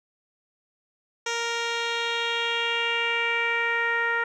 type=tone with low-pass filter sweep; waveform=10% pulse; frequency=466.2 Hz; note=A#4; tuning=in tune; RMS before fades=-26 dBFS; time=1.26-4.24 s; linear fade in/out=5 ms; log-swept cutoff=5400 to 1700 Hz; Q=3.2; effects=none